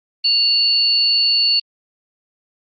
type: tone pair together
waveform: sine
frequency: 2794 / 4442 Hz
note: F7 / C#8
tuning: 0 / +3 cents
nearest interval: minor sixth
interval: 803 cents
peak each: -21 / -13 dBFS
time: 0.24-1.6 s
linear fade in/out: 10 ms
effects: Opus 32 kbps